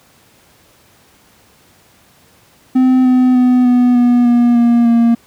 triangle tone with pitch steps, 257 / 253.5 / 250 / 246.5 / 243.1 / 239.8 / 236.5 / 233.2 Hz, C4 / B3 / B3 / B3 / B3 / A#3 / A#3 / A#3, -31 / +45 / +21 / -3 / -27 / +49 / +25 / +1 cents, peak -5 dBFS, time 2.75-5.15 s, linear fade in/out 10 ms, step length 300 ms, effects pink hiss -49 dBFS RMS until 5.26 s + high-pass 80 Hz 12 dB/octave

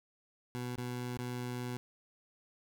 20% pulse tone with dropouts, 123.47 Hz, B2, in tune, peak -32 dBFS, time 0.55-1.77 s, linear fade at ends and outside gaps 0 ms, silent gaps 0.76-0.779 / 1.173-1.19 s, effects none

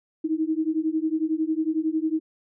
sine beating tone pair, 311.1 / 322.1 Hz, D#4 / E4, 0 / -40 cents, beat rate 11 Hz, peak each -25 dBFS, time 0.24-2.2 s, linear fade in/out 10 ms, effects none

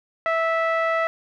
sawtooth tone with low-pass filter, 656 Hz, E5, 9 cents flat, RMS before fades -22 dBFS, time 0.26-1.07 s, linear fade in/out 0 ms, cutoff 1800 Hz, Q 2.6, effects none

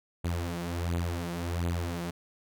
sawtooth beating tone pair, 85.4 / 86.8 Hz, F2 / F2, -38 / -10 cents, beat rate 1.4 Hz, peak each -28 / -30 dBFS, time 0.24-2.11 s, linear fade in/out 10 ms, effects none

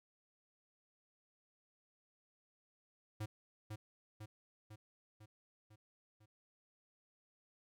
square tone with echo, 107 Hz, A2, 48 cents flat, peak -40 dBFS, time 3.2-3.26 s, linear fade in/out 10 ms, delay 500 ms, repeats 6, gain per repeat -4 dB, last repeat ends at 6.26 s, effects none

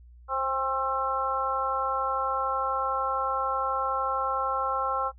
harmonic tone with a mistuned harmonic, 266.9 Hz, C4, 35 cents sharp, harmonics 2 / 3 / 4 / 5, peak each -33 / -32 / -30 / -29 dBFS, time 0.28-5.12 s, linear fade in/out 50 ms, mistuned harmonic 2, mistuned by -19 cents, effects noise-tail reverb RT60 0.1 s tail -20 dB re dry + added 60 Hz sine -48 dBFS peak until 5.18 s

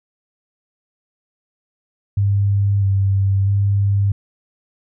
sine tone with pitch steps, 100.2 / 97.8 / 100.1 Hz, G2 / G2 / G2, +38 / -4 / +37 cents, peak -13 dBFS, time 2.17-4.12 s, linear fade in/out 5 ms, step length 650 ms, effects none

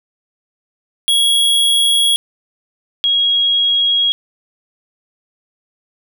square / sine tone pair in turn, 3322 / 3297 Hz, G#7 / G#7, 0 / -13 cents, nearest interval unison, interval 13 cents, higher first, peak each -11 dBFS, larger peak neither, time 1.08-2.16 / 3.04-4.12 s, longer neither, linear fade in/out 0 ms, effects none

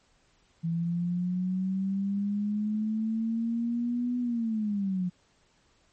sine linear two-way sweep, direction up then down, 164.81 to 246.9 to 176.7 Hz, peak -26 dBFS, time 0.63-5.1 s, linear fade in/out 20 ms, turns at 4.19 s, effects pink hiss -66 dBFS RMS until 5.92 s + MP3 32 kbps

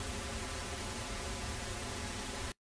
pink noise with comb filter, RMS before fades -40 dBFS, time 0-2.52 s, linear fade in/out 2 ms, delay 6.4 ms, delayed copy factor -0.85, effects noise-tail reverb RT60 0.1 s tail -22 dB re dry + resampled to 22050 Hz

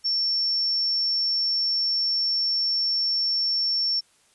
sine tone, 5440 Hz, F8, 46 cents flat, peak -21 dBFS, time 0.04-4.01 s, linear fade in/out 20 ms, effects white hiss -61 dBFS RMS until 4.34 s + resampled to 24000 Hz

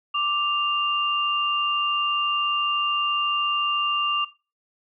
sine tone pair together, 1176.8 / 2794 Hz, D6 / F7, +3 / 0 cents, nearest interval octave + minor third, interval 1497 cents, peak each -24 dBFS, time 0.14-4.25 s, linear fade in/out 10 ms, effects noise-tail reverb RT60 0.3 s tail -17 dB re dry

